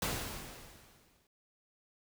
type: noise with exponential decay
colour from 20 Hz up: pink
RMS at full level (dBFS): -33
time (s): 0.02-1.27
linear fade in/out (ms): 2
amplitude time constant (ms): 270
effects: none